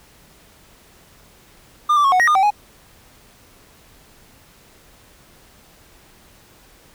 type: tone with pitch steps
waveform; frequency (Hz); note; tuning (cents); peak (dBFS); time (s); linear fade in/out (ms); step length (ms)
triangle; 1204 / 1167 / 1096 / 736 / 1885 / 1216 / 769 / 832; D6 / D6 / C#6 / F#5 / A#6 / D#6 / G5 / G#5; +43 / -11 / -20 / -9 / +19 / -40 / -33 / +3; -10; 1.89-2.506; 10; 77
effects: pink hiss -50 dBFS RMS until 6.94 s